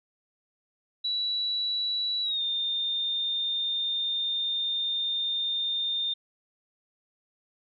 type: tone with pitch glide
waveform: sine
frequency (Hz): 3930 to 3625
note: B7 to A#7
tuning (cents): -9 to -49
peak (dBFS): -26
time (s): 1.04-6.14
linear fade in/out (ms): 10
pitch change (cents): -140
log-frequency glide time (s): 2.23-2.42
effects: none